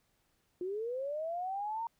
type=linear sweep; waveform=sine; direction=up; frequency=349.2 to 932.3 Hz; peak=-34 dBFS; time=0.61-1.87 s; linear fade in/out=2 ms; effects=pink hiss -75 dBFS RMS until 1.99 s